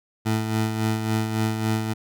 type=tone with tremolo; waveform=20% pulse; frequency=110 Hz; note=A2; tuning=in tune; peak=-15 dBFS; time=0.25-1.94 s; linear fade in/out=20 ms; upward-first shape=sine; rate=3.6 Hz; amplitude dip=50%; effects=none